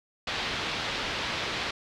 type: low-pass noise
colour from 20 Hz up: white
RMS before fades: -32 dBFS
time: 0.27-1.71 s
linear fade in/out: 5 ms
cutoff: 4100 Hz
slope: 24 dB/octave
effects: none